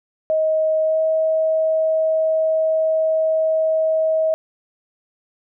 sine tone with pitch glide, 630 to 636.6 Hz, D#5 to D#5, +21 to +39 cents, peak -15 dBFS, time 0.3-4.34 s, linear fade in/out 0 ms, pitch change +18 cents, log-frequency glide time 0.83-1 s, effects none

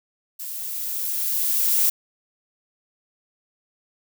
violet noise with level ramp, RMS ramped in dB -33 to -18 dBFS, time 0.39-1.9 s, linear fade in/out 10 ms, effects none

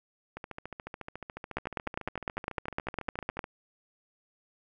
two click trains, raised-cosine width 0.5 ms, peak -24 / -15 dBFS, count 44 / 19, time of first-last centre 0.37-3.441 / 1.57-3.392 s, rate 14 / 9.88 Hz, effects none

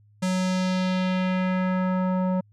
square tone with low-pass filter sweep, 185 Hz, F#3, in tune, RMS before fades -24 dBFS, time 0.22-2.41 s, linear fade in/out 10 ms, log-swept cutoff 8400 to 800 Hz, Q 1.4, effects added 104 Hz sine -54 dBFS peak until 2.52 s

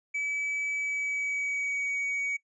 triangle tone with pitch glide, 2292 to 2253 Hz, D7 to C#7, -43 to +28 cents, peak -27 dBFS, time 0.14-2.37 s, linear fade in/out 10 ms, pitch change -29 cents, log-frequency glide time 0.74-1.99 s, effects noise-tail reverb RT60 0.1 s tail -19 dB re dry + resampled to 22050 Hz

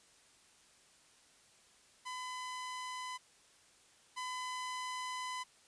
sawtooth tone pair in turn, 1009 / 1009 Hz, B5 / B5, +37 / +37 cents, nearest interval unison, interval 0 cents, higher neither, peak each -37 / -35 dBFS, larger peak second, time 2.05-3.18 / 4.16-5.44 s, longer second, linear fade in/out 20 ms, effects white hiss -65 dBFS RMS until 5.67 s + resampled to 22050 Hz

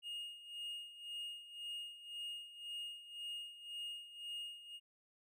triangle tone with tremolo, 2852 Hz, F7, 36 cents sharp, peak -40 dBFS, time 0.02-4.8 s, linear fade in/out 50 ms, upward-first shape sine, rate 1.9 Hz, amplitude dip 75%, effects none

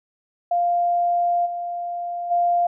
sine tone with level steps, 698 Hz, F5, 1 cent flat, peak -17 / -25 / -16 dBFS, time 0.51-2.67 s, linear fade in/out 5 ms, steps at 1.45 / 2.3 s, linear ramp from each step 20 ms, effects none

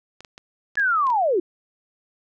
clicks, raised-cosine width 0.2 ms, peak -24 dBFS, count 7, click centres 0.206 / 0.248 / 0.379 / 0.755 / 0.797 / 1.069 / 1.102 s
sine linear sweep, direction down, 1717 to 326.9 Hz, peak -17 dBFS, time 0.77-1.4 s, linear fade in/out 5 ms
effects none

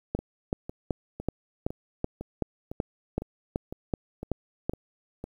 two click trains, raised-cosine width 2 ms, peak -13 / -22 dBFS, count 13 / 11, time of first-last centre 0.15-4.695 / 0.19-5.241 s, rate 2.64 / 1.98 Hz, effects 9-bit

